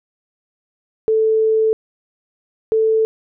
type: tone pair in turn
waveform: sine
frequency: 440 / 441.7 Hz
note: A4 / A4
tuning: 0 / +7 cents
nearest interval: unison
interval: 7 cents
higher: second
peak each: -12 dBFS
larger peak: neither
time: 1.08-1.73 / 2.72-3.05 s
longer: first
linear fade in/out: 0 ms
effects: none